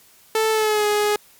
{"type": "tone with pitch glide", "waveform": "sawtooth", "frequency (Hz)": [440, 417.5], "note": ["A4", "G#4"], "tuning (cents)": [0, 9], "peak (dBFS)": -13, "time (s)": [0.35, 1.16], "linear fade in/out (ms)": 2, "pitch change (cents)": -91, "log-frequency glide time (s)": [0.51, 0.86], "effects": ["white hiss -52 dBFS RMS until 1.39 s", "MP3 96 kbps"]}